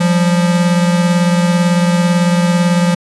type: beating tone pair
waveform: square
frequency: 174.61 / 192.61 Hz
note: F3 / G3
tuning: 0 / -30 cents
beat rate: 18 Hz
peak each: -11 / -19 dBFS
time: 0-2.95 s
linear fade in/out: 10 ms
effects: resampled to 24000 Hz